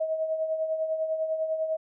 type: tone with tremolo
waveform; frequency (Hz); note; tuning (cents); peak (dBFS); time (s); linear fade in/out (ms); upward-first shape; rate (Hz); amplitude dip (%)
sine; 636; D#5; +38; -23; 0-1.77; 10; triangle; 10; 60
effects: none